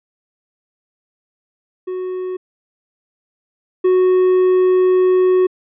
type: tone pair in turn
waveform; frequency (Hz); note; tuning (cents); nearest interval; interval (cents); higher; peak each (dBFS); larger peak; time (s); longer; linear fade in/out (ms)
triangle; 368.8 / 368.8; F#4 / F#4; -6 / -6; unison; 0; neither; -19 / -8; second; 1.87-2.37 / 3.84-5.47; second; 10
effects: resampled to 8000 Hz